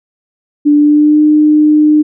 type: tone with pitch glide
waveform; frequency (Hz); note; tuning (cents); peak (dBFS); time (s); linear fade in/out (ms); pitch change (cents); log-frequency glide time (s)
sine; 293.7 to 302.8; D4 to D#4; 0 to -47; -4; 0.65-2.03; 20; +53; 0.75-1.21
effects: none

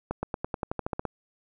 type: accelerating click train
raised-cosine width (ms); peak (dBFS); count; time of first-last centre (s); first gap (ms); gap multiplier
1; -15; 12; 0.11-1.053; 120; 0.93
effects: none

